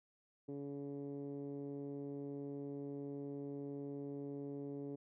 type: tone with low-pass filter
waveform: 10% pulse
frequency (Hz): 141.5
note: C#3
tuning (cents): +36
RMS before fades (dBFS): -45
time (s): 0.48-4.96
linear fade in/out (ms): 10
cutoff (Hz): 360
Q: 3.3
effects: none